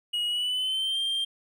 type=tone with pitch glide; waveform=triangle; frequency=2897 to 3178 Hz; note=F#7 to G7; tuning=-37 to +23 cents; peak=-24 dBFS; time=0.13-1.25 s; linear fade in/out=10 ms; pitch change=+160 cents; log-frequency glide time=0.27-0.99 s; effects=none